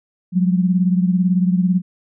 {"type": "beating tone pair", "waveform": "sine", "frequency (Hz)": [180, 198], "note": ["F#3", "G3"], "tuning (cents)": [-47, 18], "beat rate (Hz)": 18, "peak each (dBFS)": [-14, -20], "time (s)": [0.32, 1.82], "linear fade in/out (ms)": 50, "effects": []}